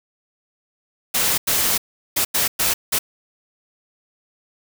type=noise bursts at uneven times; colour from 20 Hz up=white; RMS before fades=-19 dBFS; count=6; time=1.14-1.38 / 1.47-1.78 / 2.16-2.25 / 2.34-2.48 / 2.59-2.74 / 2.92-2.99 s; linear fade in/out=10 ms; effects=none